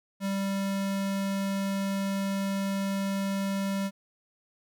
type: tone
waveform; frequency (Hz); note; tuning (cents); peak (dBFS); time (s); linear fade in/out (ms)
square; 196; G3; 0; -28; 0.2-3.91; 50
effects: none